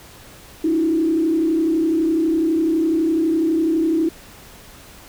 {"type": "tone with frequency modulation", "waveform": "sine", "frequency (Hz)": 324.3, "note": "E4", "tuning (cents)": -28, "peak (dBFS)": -15, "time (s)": [0.64, 4.09], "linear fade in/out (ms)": 5, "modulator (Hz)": 32, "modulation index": 0.7, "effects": ["pink hiss -43 dBFS RMS until 5.08 s"]}